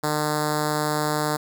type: tone with notch filter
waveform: 5% pulse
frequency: 151 Hz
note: D3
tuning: 48 cents sharp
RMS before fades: -24 dBFS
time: 0.03-1.37 s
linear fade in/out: 10 ms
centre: 2400 Hz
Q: 0.88
effects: none